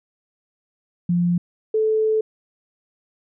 sine tone pair in turn, 174.6 / 436.2 Hz, F3 / A4, 0 / -15 cents, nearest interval octave + major third, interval 1585 cents, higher second, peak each -16 dBFS, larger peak neither, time 1.09-1.38 / 1.74-2.21 s, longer second, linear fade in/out 5 ms, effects none

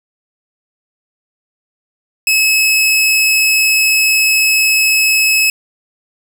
sawtooth tone, 2582 Hz, E7, 37 cents flat, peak -6 dBFS, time 2.27-5.5 s, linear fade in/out 2 ms, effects none

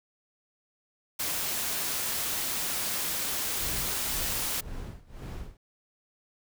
white noise, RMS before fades -31 dBFS, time 1.19-4.61 s, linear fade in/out 10 ms
brown noise with tremolo, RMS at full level -36 dBFS, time 3.6-5.57 s, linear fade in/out 2 ms, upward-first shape sine, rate 1.9 Hz, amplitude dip 90%
effects none

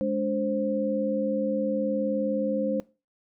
sine tone cluster, 209.9 / 289.2 / 526 Hz, G#3 / D4 / C5, +19 / -27 / +9 cents, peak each -28 / -30 / -27 dBFS, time 0.01-2.8 s, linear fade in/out 0 ms, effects noise-tail reverb RT60 0.3 s tail -21 dB re dry

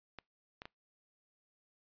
clicks, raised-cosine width 0.3 ms, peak -29 dBFS, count 3, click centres 0.187 / 0.619 / 0.655 s, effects noise-tail reverb RT60 0.2 s tail -26 dB re dry + resampled to 11025 Hz

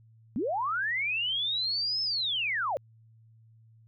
sine linear two-way sweep, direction up then down, 195.7 to 5274 to 488.7 Hz, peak -27 dBFS, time 0.36-2.77 s, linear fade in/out 0 ms, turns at 2.02 s, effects added 112 Hz sine -55 dBFS peak until 3.87 s

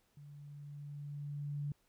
sine tone with level ramp, 144.7 Hz, D3, 25 cents flat, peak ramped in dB -51 to -35 dBFS, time 0.17-1.72 s, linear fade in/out 2 ms, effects pink hiss -75 dBFS RMS until 1.88 s

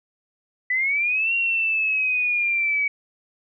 sine linear two-way sweep, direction up then down, 1973 to 2760 to 2261 Hz, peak -19 dBFS, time 0.7-2.88 s, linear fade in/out 5 ms, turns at 1.34 s, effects none

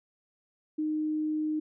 sine tone, 307.9 Hz, D#4, 18 cents flat, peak -27 dBFS, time 0.78-1.6 s, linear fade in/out 10 ms, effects none

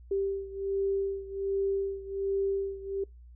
sine beating tone pair, 392 / 393.3 Hz, G4 / G4, 0 / +6 cents, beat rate 1.3 Hz, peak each -30 / -33 dBFS, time 0.11-3.04 s, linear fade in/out 5 ms, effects noise-tail reverb RT60 0.2 s tail -25 dB re dry + added 60 Hz sine -48 dBFS peak until 3.35 s

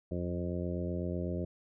harmonic tone with a mistuned harmonic, 88 Hz, F2, 14 cents sharp, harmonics 1 / 2 / 3 / 4 / 5 / 6 / 7, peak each -37 / -37 / -42 / -40 / -45 / -43 / -44 dBFS, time 0.11-1.45 s, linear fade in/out 5 ms, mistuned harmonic 1, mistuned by -39 cents, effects none

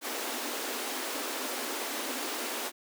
pink high-pass noise, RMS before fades -35 dBFS, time 0.01-2.72 s, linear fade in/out 50 ms, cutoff 240 Hz, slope 96 dB/octave, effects none

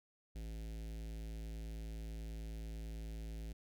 square tone with notch filter, 54.6 Hz, A1, 13 cents flat, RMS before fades -45 dBFS, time 0.35-3.53 s, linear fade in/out 10 ms, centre 1100 Hz, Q 0.62, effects none

